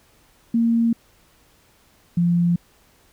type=tone pair in turn; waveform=sine; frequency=231.1 / 172.82 Hz; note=A#3 / F3; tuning=-15 / -18 cents; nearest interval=perfect fourth; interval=503 cents; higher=first; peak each=-15 dBFS; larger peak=neither; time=0.54-0.93 / 2.17-2.56 s; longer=neither; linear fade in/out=5 ms; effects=pink hiss -57 dBFS RMS until 3.12 s